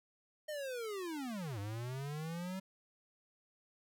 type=linear two-way sweep; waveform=square; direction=down then up; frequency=621 to 98 to 192.6 Hz; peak=-40 dBFS; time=0.48-2.6 s; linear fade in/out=10 ms; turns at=1.59 s; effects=none